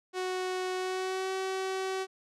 sawtooth tone with pitch glide, 369.5 to 379.9 Hz, F#4 to F#4, -2 to +46 cents, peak -27 dBFS, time 0.13-2.07 s, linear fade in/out 50 ms, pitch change +48 cents, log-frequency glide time 0.76-1.32 s, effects low-pass 8000 Hz 12 dB/octave

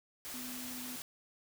sine tone in noise, 250 Hz, B3, 21 cents sharp, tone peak -45 dBFS, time 0.34-0.96 s, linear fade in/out 0 ms, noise white, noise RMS -44 dBFS, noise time 0.25-1.02 s, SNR -4 dB, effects none

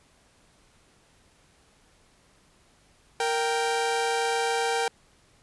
sawtooth tone pair together, 464.9 / 784 Hz, A#4 / G5, -5 / 0 cents, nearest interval major sixth, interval 905 cents, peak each -23 dBFS, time 3.2-4.88 s, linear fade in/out 2 ms, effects pink hiss -61 dBFS RMS until 5.42 s + resampled to 24000 Hz

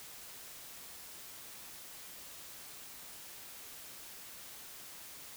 silence, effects white hiss -50 dBFS RMS until 5.36 s

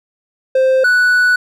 triangle tone pair in turn, 523.3 / 1480.1 Hz, C5 / F#6, 0 / 0 cents, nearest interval octave + tritone, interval 1800 cents, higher second, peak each -7 dBFS, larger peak neither, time 0.55-0.84 / 0.84-1.36 s, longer second, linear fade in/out 5 ms, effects none

